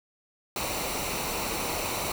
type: noise with comb filter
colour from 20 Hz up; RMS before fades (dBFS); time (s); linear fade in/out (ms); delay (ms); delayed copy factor
pink; -31; 0.56-2.12; 2; 0.6; -0.55
effects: none